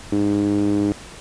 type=tone with band-pass filter; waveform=sawtooth; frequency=102.1 Hz; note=G#2; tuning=29 cents flat; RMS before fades=-19 dBFS; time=0.12-0.92 s; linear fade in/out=0 ms; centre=310 Hz; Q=3.8; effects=pink hiss -39 dBFS RMS until 1.2 s + resampled to 22050 Hz